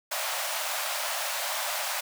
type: high-pass noise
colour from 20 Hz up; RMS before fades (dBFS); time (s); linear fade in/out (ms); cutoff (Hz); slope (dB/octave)
pink; -31; 0.11-2.01; 10; 560; 96
effects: none